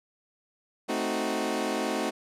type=chord; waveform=20% pulse; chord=A diminished seventh; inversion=none; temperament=equal; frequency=220 / 261.6 / 311.1 / 370 Hz; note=A3 / C4 / Eb4 / Gb4; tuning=0 / 0 / 0 / 0 cents; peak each=-28 dBFS; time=0.88-2.11 s; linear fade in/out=20 ms; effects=low-pass 11000 Hz 12 dB/octave